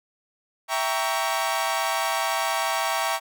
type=chord; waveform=sawtooth; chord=E diminished seventh; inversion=none; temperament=equal with one note detuned; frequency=659.3 / 784 / 932.3 / 1121 Hz; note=E5 / G5 / Bb5 / Db6; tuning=0 / 0 / 0 / +19 cents; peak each=-25 dBFS; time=0.68-3.2 s; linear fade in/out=50 ms; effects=none

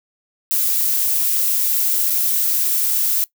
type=noise with dropouts; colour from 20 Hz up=violet; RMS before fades=-18 dBFS; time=0.51-3.24 s; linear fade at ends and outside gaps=0 ms; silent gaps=2.099-2.104 s; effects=noise-tail reverb RT60 0.1 s tail -20 dB re dry

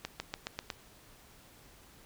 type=accelerating click train; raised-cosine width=0.2 ms; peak=-18 dBFS; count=6; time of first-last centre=0.05-0.702 s; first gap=150 ms; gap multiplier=0.93; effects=pink hiss -58 dBFS RMS until 2.05 s

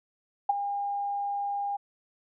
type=tone with ADSR envelope; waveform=sine; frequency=807 Hz; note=G#5; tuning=50 cents flat; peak=-17 dBFS; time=0.49-1.77 s; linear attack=7 ms; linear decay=19 ms; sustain=-11 dB; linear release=12 ms; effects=none

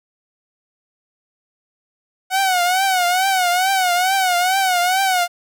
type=tone with vibrato; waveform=sawtooth; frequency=740 Hz; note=F#5; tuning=in tune; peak=-11 dBFS; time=2.3-5.28 s; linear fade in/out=50 ms; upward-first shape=triangle; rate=2.3 Hz; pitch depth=110 cents each way; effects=none

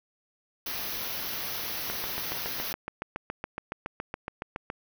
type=band-stop noise; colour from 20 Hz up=white; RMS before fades=-34 dBFS; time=0.66-2.73 s; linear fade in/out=5 ms; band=6100 to 11000 Hz; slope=96 dB/octave
type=click train; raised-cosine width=0.5 ms; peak=-18 dBFS; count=21; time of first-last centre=1.9-4.701 s; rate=7.14 Hz
effects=none

